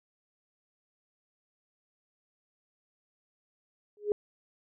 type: tone with exponential growth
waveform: sine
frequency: 415.3 Hz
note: G#4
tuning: in tune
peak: -20 dBFS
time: 3.97-4.12 s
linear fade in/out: 1 ms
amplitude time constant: 32 ms
effects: none